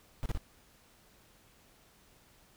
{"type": "noise bursts", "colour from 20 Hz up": "brown", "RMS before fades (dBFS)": -32, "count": 3, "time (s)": [0.23, 0.375], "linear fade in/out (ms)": 0, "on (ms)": 27, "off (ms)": 32, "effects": ["pink hiss -63 dBFS RMS until 2.56 s"]}